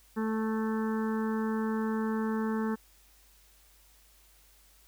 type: harmonic tone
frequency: 220 Hz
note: A3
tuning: in tune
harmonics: 1 / 2 / 4 / 5 / 6 / 7 / 8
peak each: -29 / -35 / -41 / -43 / -45 / -46 / -47 dBFS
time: 0.16-2.76 s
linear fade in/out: 20 ms
effects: added 50 Hz sine -62 dBFS peak until 4.87 s + white hiss -62 dBFS RMS until 4.87 s